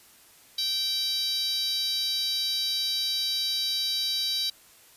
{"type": "tone with high-pass filter", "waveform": "10% pulse", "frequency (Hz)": 777, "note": "G5", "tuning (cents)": -16, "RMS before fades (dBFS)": -28, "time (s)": [0.58, 4.5], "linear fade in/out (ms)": 5, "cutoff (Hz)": 4200, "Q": 6.3, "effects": ["white hiss -55 dBFS RMS until 4.96 s", "resampled to 32000 Hz"]}